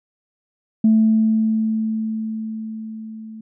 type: tone with level ramp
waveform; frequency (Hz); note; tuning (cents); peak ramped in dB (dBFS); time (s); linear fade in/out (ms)
sine; 220; A3; 0; -9 to -33; 0.84-3.41; 5
effects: tanh soft clip ceiling -6 dBFS